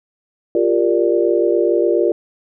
sine chord, G minor seventh, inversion third, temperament equal with one note detuned, 349.2 / 396.3 / 466.2 / 587.3 Hz, F4 / G4 / Bb4 / D5, 0 / +19 / 0 / 0 cents, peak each -16 / -19 / -18 / -20 dBFS, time 0.55-2.12 s, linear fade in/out 2 ms, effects none

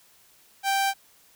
sawtooth tone, 784 Hz, G5, in tune, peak -18 dBFS, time 0.63-0.94 s, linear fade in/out 50 ms, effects white hiss -58 dBFS RMS until 1.35 s

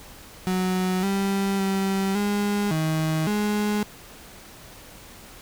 35% pulse tone with pitch steps, 184.8 / 196.4 / 193.8 / 204.6 / 158 / 208.7 Hz, F#3 / G3 / G3 / G#3 / D#3 / G#3, -2 / +4 / -20 / -26 / +27 / +9 cents, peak -20 dBFS, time 0.47-3.83 s, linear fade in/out 0 ms, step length 560 ms, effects pink hiss -45 dBFS RMS until 5.41 s

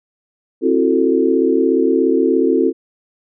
sine chord, F# half-diminished seventh, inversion second, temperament just, 266.4 / 333 / 370 / 444 Hz, C4 / E4 / F#4 / A4, +31 / +18 / 0 / +16 cents, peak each -17 dBFS, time 0.61-2.73 s, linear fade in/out 50 ms, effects none

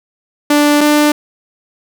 sawtooth tone pair in turn, 293.7 / 297.1 Hz, D4 / D4, 0 / +20 cents, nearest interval unison, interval 20 cents, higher second, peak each -4 dBFS, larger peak neither, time 0.5-0.81 / 0.81-1.12 s, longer neither, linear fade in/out 5 ms, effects none

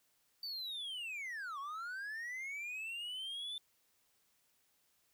triangle linear two-way sweep, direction down then up, 4622 to 1079 to 3551 Hz, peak -39 dBFS, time 0.43-3.58 s, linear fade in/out 2 ms, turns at 1.59 s, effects white hiss -75 dBFS RMS until 5.13 s

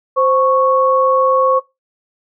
sine tone pair together, 522 / 1106.1 Hz, C5 / C#6, -4 / -4 cents, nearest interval octave + minor second, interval 1300 cents, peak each -13 dBFS, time 0.16-1.6 s, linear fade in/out 20 ms, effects noise-tail reverb RT60 0.2 s tail -19 dB re dry

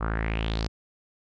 sawtooth tone with low-pass filter sweep, 55 Hz, A1, in tune, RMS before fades -28 dBFS, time 0-0.68 s, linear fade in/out 20 ms, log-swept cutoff 1200 to 5200 Hz, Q 4.5, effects none

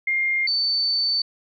sine tone pair in turn, 2118 / 4531 Hz, C7 / C#8, +21 / +37 cents, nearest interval octave + minor second, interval 1316 cents, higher second, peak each -19 dBFS, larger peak neither, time 0.07-0.47 / 0.47-1.22 s, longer second, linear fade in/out 5 ms, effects none

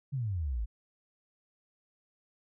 sine exponential sweep, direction down, 144.8 to 49.7 Hz, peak -30 dBFS, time 0.12-0.66 s, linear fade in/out 20 ms, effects none

